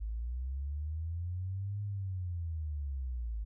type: linear two-way sweep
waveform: sine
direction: up then down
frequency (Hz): 51.91 to 103.3 to 51.91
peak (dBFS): -34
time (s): 0-3.45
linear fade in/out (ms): 20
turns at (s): 1.82
effects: none